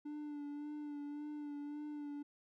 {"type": "tone with vibrato", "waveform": "triangle", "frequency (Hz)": 293.7, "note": "D4", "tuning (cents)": 0, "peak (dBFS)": -40, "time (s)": [0.05, 2.23], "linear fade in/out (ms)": 10, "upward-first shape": "sine", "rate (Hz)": 1.8, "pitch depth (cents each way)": 29, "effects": []}